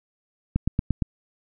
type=click train; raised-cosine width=5 ms; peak=-9 dBFS; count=5; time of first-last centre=0.56-1.022 s; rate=8.65 Hz; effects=none